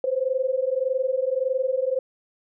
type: tone pair together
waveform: sine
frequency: 510 / 531.7 Hz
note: C5 / C5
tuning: -44 / +28 cents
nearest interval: minor second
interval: 72 cents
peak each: -24 dBFS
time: 0.04-1.99 s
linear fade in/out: 2 ms
effects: none